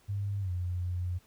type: tone with pitch glide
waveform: sine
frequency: 100.3 to 89.36 Hz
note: G2 to F2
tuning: +40 to +40 cents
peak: -30 dBFS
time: 0.08-1.19 s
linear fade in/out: 20 ms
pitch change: -200 cents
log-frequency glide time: 0.4-0.51 s
effects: pink hiss -64 dBFS RMS until 1.26 s